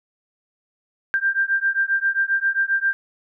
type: beating tone pair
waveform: sine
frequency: 1581 / 1588.5 Hz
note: G6 / G6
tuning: +14 / +23 cents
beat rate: 7.5 Hz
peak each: -21 dBFS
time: 1.14-2.93 s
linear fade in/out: 0 ms
effects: none